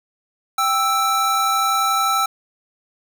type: tone pair together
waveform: square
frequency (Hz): 784.8 / 1318.5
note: G5 / E6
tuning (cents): +2 / 0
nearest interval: major sixth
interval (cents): 898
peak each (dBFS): -23 / -18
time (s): 0.58-2.26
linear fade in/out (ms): 5
effects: none